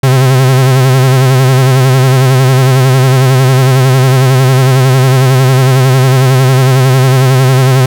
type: tone with vibrato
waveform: 45% pulse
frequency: 130.81 Hz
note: C3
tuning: in tune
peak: -4 dBFS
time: 0.03-7.86 s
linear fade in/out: 5 ms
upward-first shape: sine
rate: 11 Hz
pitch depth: 59 cents each way
effects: none